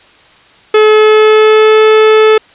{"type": "tone with pitch glide", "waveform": "45% pulse", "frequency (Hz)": [429.7, 434.7], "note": ["A4", "A4"], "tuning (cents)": [-41, -21], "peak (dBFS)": -3, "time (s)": [0.74, 2.38], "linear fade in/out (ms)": 5, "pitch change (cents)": 20, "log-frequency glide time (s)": [0.9, 1.82], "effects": ["white hiss -42 dBFS RMS until 2.54 s", "resampled to 8000 Hz"]}